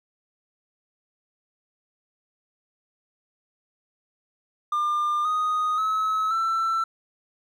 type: tone with pitch steps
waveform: triangle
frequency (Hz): 1200 / 1243.8 / 1289.1 / 1336.1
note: D6 / D#6 / E6 / E6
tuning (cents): +37 / -1 / -39 / +23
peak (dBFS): -19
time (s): 4.72-6.84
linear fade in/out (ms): 5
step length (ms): 530
effects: tanh soft clip ceiling -15 dBFS